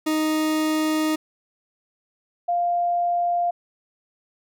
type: tone pair in turn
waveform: 40% pulse / sine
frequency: 311.1 / 698.4 Hz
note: D#4 / F5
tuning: 0 / 0 cents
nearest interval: octave + major second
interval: 1400 cents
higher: second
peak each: -19 dBFS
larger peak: neither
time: 0.06-1.16 / 2.48-3.51 s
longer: first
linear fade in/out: 10 ms
effects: none